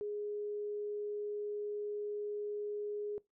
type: tone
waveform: sine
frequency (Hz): 415.3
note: G#4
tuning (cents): 0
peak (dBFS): -36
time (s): 0.01-3.18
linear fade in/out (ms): 0
effects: noise-tail reverb RT60 0.2 s tail -22 dB re dry